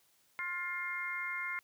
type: harmonic tone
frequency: 353 Hz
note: F4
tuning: 19 cents sharp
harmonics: 3 / 4 / 5 / 6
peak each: -44 / -42 / -45 / -37 dBFS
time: 0.39-1.59 s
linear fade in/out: 0 ms
effects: white hiss -70 dBFS RMS until 1.63 s + high-pass 60 Hz 12 dB/octave